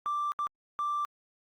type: tone bursts at uneven times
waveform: triangle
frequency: 1176 Hz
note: D6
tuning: 2 cents sharp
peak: -25 dBFS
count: 3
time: 0.06-0.32 / 0.39-0.47 / 0.79-1.05 s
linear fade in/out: 0 ms
effects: tanh soft clip ceiling -25 dBFS + Opus 48 kbps